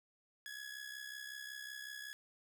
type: tone with amplitude modulation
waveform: sawtooth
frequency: 1684 Hz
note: G#6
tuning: 24 cents sharp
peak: -39 dBFS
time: 0.46-2.13 s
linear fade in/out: 0 ms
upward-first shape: sine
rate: 65.4 Hz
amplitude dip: 65%
effects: none